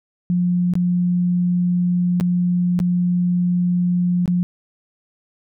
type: tone with dropouts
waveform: sine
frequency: 177.5 Hz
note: F3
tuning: 28 cents sharp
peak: -15 dBFS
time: 0.3-4.43 s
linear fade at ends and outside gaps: 0 ms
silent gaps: 0.737-0.754 / 2.2-2.209 / 2.791-2.801 / 4.258-4.278 s
effects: none